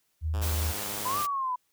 sine tone, 79 Hz, D#2, 27 cents sharp, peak -26 dBFS, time 0.21-0.74 s, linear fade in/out 50 ms
5% pulse tone with pitch glide, 104 to 103.16 Hz, G#2 to G#2, +3 to -11 cents, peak -27 dBFS, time 0.33-1.23 s, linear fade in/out 20 ms, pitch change -14 cents, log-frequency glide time 0.49-0.65 s
white noise, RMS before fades -35 dBFS, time 0.41-1.27 s, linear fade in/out 20 ms
sine exponential two-way sweep, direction up then down, 984 to 1200 to 984 Hz, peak -27 dBFS, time 1.05-1.56 s, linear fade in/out 10 ms, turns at 1.19 s
effects white hiss -73 dBFS RMS until 1.72 s

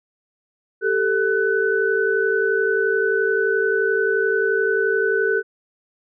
sine tone cluster, 393 / 444.5 / 1499 Hz, G4 / A4 / F#6, +4 / +18 / +22 cents, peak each -21 dBFS, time 0.81-5.43 s, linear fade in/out 50 ms, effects none

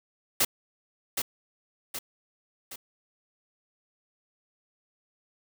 white noise with echo, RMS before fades -23 dBFS, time 0.4-0.45 s, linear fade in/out 5 ms, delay 770 ms, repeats 3, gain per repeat -6 dB, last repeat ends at 2.76 s, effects none

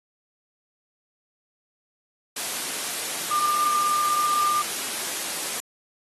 sine tone in noise, 1198 Hz, D6, 34 cents sharp, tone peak -21 dBFS, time 3.31-4.62 s, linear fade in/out 5 ms, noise white, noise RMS -29 dBFS, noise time 2.36-5.6 s, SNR +5 dB, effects high-pass 200 Hz 12 dB/octave + AAC 32 kbps

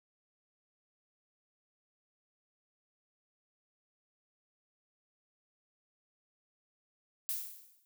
violet noise with exponential decay, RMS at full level -33 dBFS, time 7.29-7.85 s, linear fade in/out 0 ms, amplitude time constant 120 ms, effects none

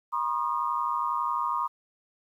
sine tone cluster, 960 / 1072 / 1222 Hz, B5 / C6 / D#6, -49 / +42 / -32 cents, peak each -30 dBFS, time 0.12-1.68 s, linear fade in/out 20 ms, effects 10-bit

